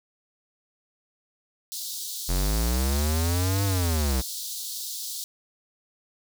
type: high-pass noise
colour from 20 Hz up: pink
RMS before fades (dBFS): -34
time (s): 1.72-5.24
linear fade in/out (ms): 0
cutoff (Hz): 3700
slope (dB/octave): 48
type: linear two-way sweep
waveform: square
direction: up then down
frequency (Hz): 42.42 to 100.3 to 61.5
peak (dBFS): -23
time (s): 2.28-4.22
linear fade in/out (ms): 20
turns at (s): 3.64
effects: none